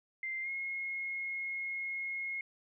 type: tone with pitch glide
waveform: sine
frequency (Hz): 2089 to 2159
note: C7 to C#7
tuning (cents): -3 to -46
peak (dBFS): -35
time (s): 0.23-2.41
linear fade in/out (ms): 2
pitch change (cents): +57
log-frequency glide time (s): 0.42-0.49
effects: none